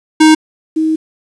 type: tone pair in turn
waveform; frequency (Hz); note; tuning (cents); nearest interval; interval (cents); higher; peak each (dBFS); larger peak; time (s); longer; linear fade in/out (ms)
square / sine; 312.6 / 316.2; D#4 / D#4; +8 / +28; unison; 20; second; -4 / -10; first; 0.2-0.35 / 0.76-0.96; second; 10
effects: resampled to 22050 Hz + 7-bit